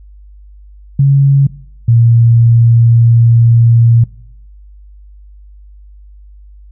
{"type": "tone pair in turn", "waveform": "sine", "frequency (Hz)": [138.59, 116.54], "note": ["C#3", "A#2"], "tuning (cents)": [0, 0], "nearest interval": "minor third", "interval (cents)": 300, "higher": "first", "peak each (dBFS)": -4, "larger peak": "neither", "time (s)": [[0.99, 1.47], [1.88, 4.04]], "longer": "second", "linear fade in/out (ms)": 5, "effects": ["noise-tail reverb RT60 0.7 s tail -20 dB re dry", "added 50 Hz sine -34 dBFS peak until 6.71 s"]}